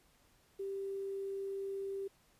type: tone with quantisation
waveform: sine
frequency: 392 Hz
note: G4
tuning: in tune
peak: -37 dBFS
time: 0.59-2.08 s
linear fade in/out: 10 ms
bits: 11
effects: pink hiss -69 dBFS RMS until 2.39 s + resampled to 32000 Hz